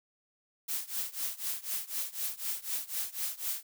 blue noise with tremolo, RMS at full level -32 dBFS, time 0.68-3.63 s, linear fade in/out 10 ms, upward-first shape triangle, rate 4 Hz, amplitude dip 95%, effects none

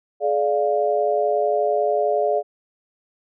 sine chord, D diminished, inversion second, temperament equal with one note detuned, 423.5 / 587.3 / 698.5 Hz, Ab4 / D5 / F5, +34 / 0 / 0 cents, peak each -22 / -21 / -22 dBFS, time 0.2-2.43 s, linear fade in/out 50 ms, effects none

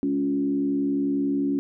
sine tone with frequency modulation, 279.9 Hz, C#4, 17 cents sharp, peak -21 dBFS, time 0.03-1.59 s, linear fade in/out 0 ms, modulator 71.2 Hz, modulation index 0.68, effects none

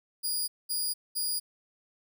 15% pulse tone bursts, 4867 Hz, D#8, 39 cents flat, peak -22 dBFS, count 3, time 0.23-1.4 s, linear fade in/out 20 ms, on 250 ms, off 210 ms, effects none

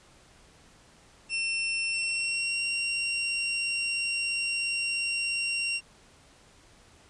sawtooth tone with pitch glide, 2700 to 2757 Hz, E7 to F7, +41 to -23 cents, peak -24 dBFS, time 1.29-5.81 s, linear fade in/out 50 ms, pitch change +36 cents, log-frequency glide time 1.91-2.63 s, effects pink hiss -57 dBFS RMS until 7.09 s + resampled to 22050 Hz

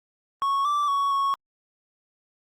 triangle tone with pitch steps, 1105 / 1168 / 1117 / 1105 Hz, C#6 / D6 / C#6 / C#6, -6 / -10 / +13 / -6 cents, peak -19 dBFS, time 0.42-1.34 s, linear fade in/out 0 ms, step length 230 ms, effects Opus 24 kbps

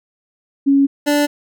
sine / 25% pulse tone pair in turn, 277.2 / 292.2 Hz, C#4 / D4, 0 / -9 cents, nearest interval minor second, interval 91 cents, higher second, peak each -9 dBFS, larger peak neither, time 0.66-0.87 / 1.06-1.27 s, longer neither, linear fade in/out 20 ms, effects none

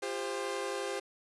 sawtooth chord, F suspended second, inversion none, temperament equal with one note detuned, 349.2 / 400.5 / 523.3 Hz, F4 / G4 / C5, 0 / +37 / 0 cents, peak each -38 / -33 / -34 dBFS, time 0.02-1 s, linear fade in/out 10 ms, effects resampled to 24000 Hz + 9-bit

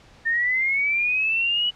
sine linear sweep, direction up, 1800 to 2960 Hz, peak -19 dBFS, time 0.25-1.71 s, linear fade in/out 20 ms, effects pink hiss -51 dBFS RMS until 1.75 s + low-pass 5000 Hz 12 dB/octave

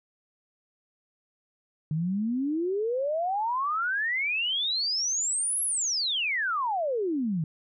sine exponential two-way sweep, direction up then down, 149.4 to 11330 to 149.4 Hz, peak -25 dBFS, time 1.91-7.44 s, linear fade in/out 2 ms, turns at 5.63 s, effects none

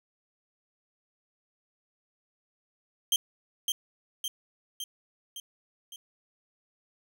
sawtooth tone with echo, 3146 Hz, G7, 6 cents sharp, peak -19 dBFS, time 3.12-3.16 s, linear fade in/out 2 ms, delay 560 ms, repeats 5, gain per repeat -4 dB, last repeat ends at 5.96 s, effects none

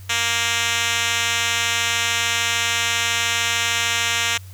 5% pulse tone with band-pass filter, 233.1 Hz, A#3, in tune, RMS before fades -21 dBFS, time 0.09-4.38 s, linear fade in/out 10 ms, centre 4400 Hz, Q 1.1, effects added 94 Hz sine -36 dBFS peak until 4.53 s + white hiss -49 dBFS RMS until 4.53 s

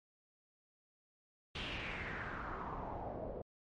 pink noise with low-pass filter sweep, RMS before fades -43 dBFS, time 1.55-3.42 s, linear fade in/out 5 ms, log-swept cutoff 3300 to 520 Hz, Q 3.6, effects MP3 48 kbps

